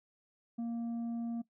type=tone with tanh clipping; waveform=sine; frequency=233.1 Hz; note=A#3; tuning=in tune; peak=-35 dBFS; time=0.58-1.42 s; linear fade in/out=10 ms; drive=4 dB; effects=noise-tail reverb RT60 0.1 s tail -18 dB re dry